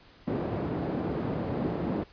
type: band-pass noise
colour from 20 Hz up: white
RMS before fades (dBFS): -31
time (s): 0.27-2.04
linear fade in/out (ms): 10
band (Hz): 100 to 370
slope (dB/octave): 12
effects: pink hiss -56 dBFS RMS until 2.12 s + resampled to 11025 Hz